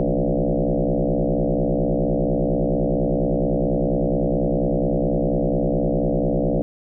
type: tone with frequency modulation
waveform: sine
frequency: 165.7 Hz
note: E3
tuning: 9 cents sharp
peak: -17 dBFS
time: 0-6.62 s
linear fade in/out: 0 ms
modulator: 64.3 Hz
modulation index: 7.1
effects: none